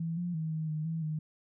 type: tone with pitch steps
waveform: sine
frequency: 164.8 / 175.4 / 159 / 157.8 / 154.3 / 162.7 / 154.8 Hz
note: E3 / F3 / D#3 / D#3 / D#3 / E3 / D#3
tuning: 0 / +8 / +38 / +25 / -14 / -22 / -9 cents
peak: -31 dBFS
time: 0-1.19 s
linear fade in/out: 5 ms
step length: 170 ms
effects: none